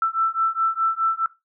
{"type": "beating tone pair", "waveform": "sine", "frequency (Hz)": [1328, 1332.8], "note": ["E6", "E6"], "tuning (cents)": [12, 19], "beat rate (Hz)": 4.8, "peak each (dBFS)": -22, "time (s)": [0.02, 1.26], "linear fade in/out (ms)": 2, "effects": ["noise-tail reverb RT60 0.2 s tail -17 dB re dry"]}